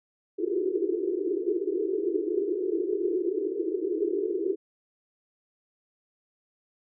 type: band-pass noise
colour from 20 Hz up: pink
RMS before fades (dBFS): -28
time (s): 0.38-4.56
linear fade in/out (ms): 20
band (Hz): 330 to 430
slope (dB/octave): 96
effects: none